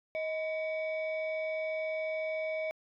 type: tone pair together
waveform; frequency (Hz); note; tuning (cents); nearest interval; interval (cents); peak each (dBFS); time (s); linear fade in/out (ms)
sine; 631.2 / 2267; D#5 / C#7; +25 / +38; octave + minor seventh; 2213; -31 / -37; 0.15-2.71; 0
effects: tanh soft clip ceiling -28 dBFS